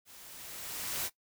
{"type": "noise with level ramp", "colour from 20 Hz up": "white", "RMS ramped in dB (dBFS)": [-54, -33], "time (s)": [0.05, 1.1], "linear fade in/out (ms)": 50, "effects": ["noise-tail reverb RT60 0.1 s tail -18 dB re dry"]}